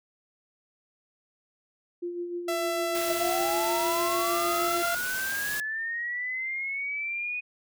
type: tone with tremolo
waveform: sine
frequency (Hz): 349.2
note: F4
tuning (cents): 0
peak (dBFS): -29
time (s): 2.02-4.83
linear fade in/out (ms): 10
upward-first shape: sine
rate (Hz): 6.6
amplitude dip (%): 45
type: tone with pitch glide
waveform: sawtooth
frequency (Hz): 668 to 684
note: E5 to F5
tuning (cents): +23 to -36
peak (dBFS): -24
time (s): 2.48-4.95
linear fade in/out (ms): 5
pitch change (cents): +41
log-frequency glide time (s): 3.73-4.73
type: noise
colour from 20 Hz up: white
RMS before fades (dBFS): -35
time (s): 2.95-5.6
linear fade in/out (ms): 0
type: linear sweep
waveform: sine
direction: up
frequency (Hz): 636 to 2489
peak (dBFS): -29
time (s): 3.09-7.41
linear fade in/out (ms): 20
effects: none